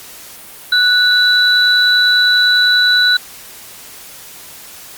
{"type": "tone pair together", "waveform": "sine", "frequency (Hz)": [1480, 3955], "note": ["F#6", "B7"], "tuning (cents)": [0, 2], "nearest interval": "octave + perfect fourth", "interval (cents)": 1702, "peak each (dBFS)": -11, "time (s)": [0.72, 3.17], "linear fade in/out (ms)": 5, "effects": ["white hiss -35 dBFS RMS until 4.97 s", "Opus 48 kbps"]}